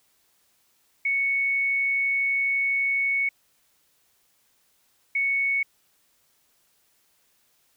sine tone bursts at uneven times, 2217 Hz, C#7, in tune, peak -21 dBFS, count 2, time 1.05-3.29 / 5.15-5.63 s, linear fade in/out 5 ms, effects white hiss -66 dBFS RMS until 7.76 s

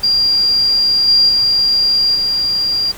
sine tone with level steps, 4777 Hz, D8, 29 cents sharp, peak -10 / -7 / -10 / -13 dBFS, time 0.03-2.92 s, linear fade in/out 10 ms, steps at 1.08 / 1.29 / 2.15 s, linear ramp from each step 2 ms, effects pink hiss -34 dBFS RMS until 2.97 s

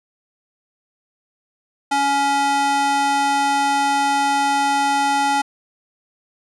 square tone with high-pass filter, 280 Hz, C#4, 18 cents sharp, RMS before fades -18 dBFS, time 1.91-5.42 s, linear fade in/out 10 ms, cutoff 630 Hz, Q 8, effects resampled to 24000 Hz

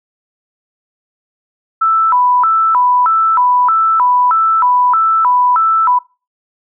sine tone with vibrato, 1144 Hz, D6, 46 cents flat, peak -8 dBFS, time 1.81-5.99 s, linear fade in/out 10 ms, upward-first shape square, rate 1.6 Hz, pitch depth 250 cents each way, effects noise-tail reverb RT60 0.3 s tail -21 dB re dry

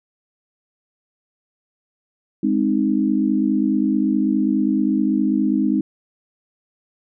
sine chord, Ab major, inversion none, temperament equal with one note detuned, 206.3 / 261.6 / 311.1 Hz, Ab3 / C4 / Eb4, -11 / 0 / 0 cents, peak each -20 dBFS, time 2.43-5.81 s, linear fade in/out 5 ms, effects none

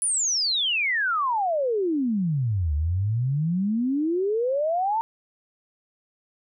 sine exponential two-way sweep, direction down then up, 10160 to 71.9 to 925 Hz, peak -21 dBFS, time 0.02-5.01 s, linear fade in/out 0 ms, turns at 2.74 s, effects none

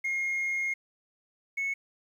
sine tone pair in turn, 2142 / 2201 Hz, C7 / C#7, +40 / -13 cents, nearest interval unison, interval 47 cents, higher second, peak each -25 / -26 dBFS, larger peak first, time 0.04-0.74 / 1.57-1.74 s, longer first, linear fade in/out 10 ms, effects tanh soft clip ceiling -26 dBFS + 10-bit

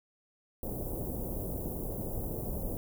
pink band-stop noise, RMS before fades -36 dBFS, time 0.63-2.77 s, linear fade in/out 0 ms, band 620 to 13000 Hz, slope 24 dB/octave, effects none

